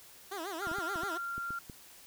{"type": "tone with vibrato", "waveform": "15% pulse", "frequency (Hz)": 360.2, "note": "F#4", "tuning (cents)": -46, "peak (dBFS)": -31, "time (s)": [0.31, 1.18], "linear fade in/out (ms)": 10, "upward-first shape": "sine", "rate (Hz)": 7, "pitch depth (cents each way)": 220}
{"type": "tone with pitch glide", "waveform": "sine", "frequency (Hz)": [1396.9, 1384.8], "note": ["F6", "F6"], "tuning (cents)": [0, -15], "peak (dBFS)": -35, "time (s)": [0.62, 1.59], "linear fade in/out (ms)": 5, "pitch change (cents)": -15, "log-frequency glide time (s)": [0.72, 0.95]}
{"type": "clicks", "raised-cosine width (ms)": 3, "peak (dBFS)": -32, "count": 8, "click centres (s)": [0.671, 0.715, 0.785, 0.958, 1.034, 1.38, 1.506, 1.698]}
{"effects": ["white hiss -55 dBFS RMS until 2.06 s"]}